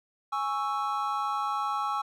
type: chord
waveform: triangle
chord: C# minor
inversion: second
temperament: equal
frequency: 830.6 / 1108.7 / 1318.5 Hz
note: G#5 / C#6 / E6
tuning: 0 / 0 / 0 cents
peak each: -30 dBFS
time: 0.32-2.02 s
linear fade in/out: 10 ms
effects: none